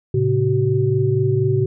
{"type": "tone cluster", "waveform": "sine", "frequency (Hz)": [111.3, 135.5, 378.3], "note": ["A2", "C#3", "F#4"], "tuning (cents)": [20, -39, 38], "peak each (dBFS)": -19, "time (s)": [0.14, 1.66], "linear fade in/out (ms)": 5, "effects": []}